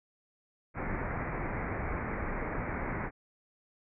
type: low-pass noise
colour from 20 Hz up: pink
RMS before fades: -35 dBFS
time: 0.74-3.11 s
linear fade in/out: 50 ms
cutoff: 2300 Hz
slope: 96 dB/octave
effects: none